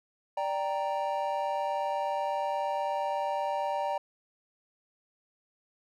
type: chord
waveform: triangle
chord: G minor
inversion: second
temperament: equal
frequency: 587.3 / 784 / 932.3 Hz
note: D5 / G5 / Bb5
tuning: 0 / 0 / 0 cents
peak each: -31 dBFS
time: 0.37-3.98 s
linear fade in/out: 5 ms
effects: none